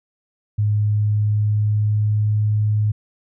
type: tone with pitch glide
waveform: sine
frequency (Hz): 104.9 to 106.06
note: G#2 to G#2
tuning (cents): +18 to +37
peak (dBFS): -15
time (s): 0.58-2.92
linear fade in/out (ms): 10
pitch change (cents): +19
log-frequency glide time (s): 0.72-2.42
effects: none